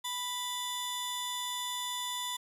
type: tone pair together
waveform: sawtooth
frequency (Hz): 987.8 / 3520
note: B5 / A7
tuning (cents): 0 / 0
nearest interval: octave + minor seventh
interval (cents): 2200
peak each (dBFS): -34 / -33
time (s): 0.04-2.37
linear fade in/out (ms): 10
effects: resampled to 32000 Hz + 10-bit